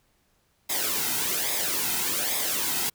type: noise with flanger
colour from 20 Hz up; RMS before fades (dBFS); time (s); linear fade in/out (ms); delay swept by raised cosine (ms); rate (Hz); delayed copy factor
white; -27; 0.69-2.9; 10; 0.68 to 1.78; 1.2; -0.65
effects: pink hiss -68 dBFS RMS until 2.94 s